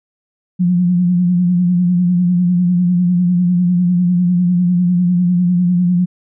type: tone with vibrato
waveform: sine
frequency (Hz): 177.8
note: F3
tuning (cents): +31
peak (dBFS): -10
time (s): 0.59-6.06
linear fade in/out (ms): 20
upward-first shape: sine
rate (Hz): 10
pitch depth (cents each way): 45
effects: none